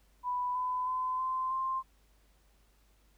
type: tone with pitch steps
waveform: sine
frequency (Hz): 990 / 1005 / 1020.2 / 1035.6 / 1051.3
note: B5 / B5 / C6 / C6 / C6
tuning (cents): +4 / +30 / -44 / -18 / +8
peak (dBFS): -30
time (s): 0.23-1.83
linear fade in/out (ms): 50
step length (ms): 320
effects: added 50 Hz sine -64 dBFS peak until 3.17 s + pink hiss -70 dBFS RMS until 3.17 s